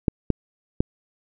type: clicks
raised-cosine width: 3 ms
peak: -5 dBFS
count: 3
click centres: 0.082 / 0.303 / 0.805 s
effects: none